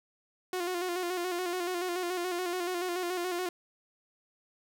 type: tone with vibrato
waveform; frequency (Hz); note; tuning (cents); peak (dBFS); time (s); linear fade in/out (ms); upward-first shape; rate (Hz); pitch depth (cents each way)
sawtooth; 357.4; F4; +40; -27; 0.53-3.49; 2; square; 7; 46
effects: none